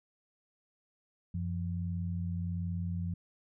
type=tone pair together; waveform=sine; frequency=91.5 / 172.88 Hz; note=F#2 / F3; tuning=-19 / -17 cents; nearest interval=major seventh; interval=1102 cents; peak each=-34 / -36 dBFS; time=1.34-3.14 s; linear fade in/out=5 ms; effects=none